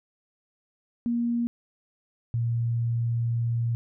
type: tone pair in turn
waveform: sine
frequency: 236.4 / 117.11 Hz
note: A#3 / A#2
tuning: +24 / +8 cents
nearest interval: octave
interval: 1216 cents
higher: first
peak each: -23 / -23 dBFS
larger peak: neither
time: 1.06-1.47 / 2.34-3.75 s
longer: second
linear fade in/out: 0 ms
effects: none